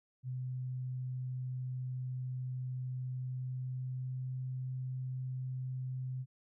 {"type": "tone with pitch glide", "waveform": "sine", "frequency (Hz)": [127.6, 128.86], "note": ["C3", "C3"], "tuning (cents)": [-43, -26], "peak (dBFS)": -36, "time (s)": [0.23, 6.26], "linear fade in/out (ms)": 50, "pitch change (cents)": 17, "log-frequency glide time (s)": [3.06, 4.64], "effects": []}